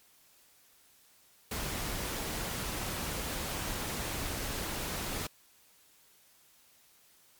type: noise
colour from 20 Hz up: pink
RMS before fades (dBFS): -36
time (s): 1.51-5.27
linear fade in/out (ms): 5
effects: white hiss -63 dBFS RMS until 7.39 s + MP3 96 kbps